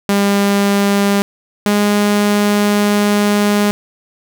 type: tone pair in turn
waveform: sawtooth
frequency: 200.7 / 206.1 Hz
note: G3 / G#3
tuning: +41 / -13 cents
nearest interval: unison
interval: 46 cents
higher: second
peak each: -7 dBFS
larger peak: neither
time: 0.09-1.22 / 1.66-3.71 s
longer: second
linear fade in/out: 0 ms
effects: none